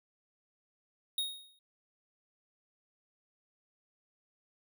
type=tone with exponential decay; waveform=square; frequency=3741 Hz; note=A#7; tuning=5 cents sharp; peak=-29 dBFS; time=1.18-1.59 s; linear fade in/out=2 ms; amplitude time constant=89 ms; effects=none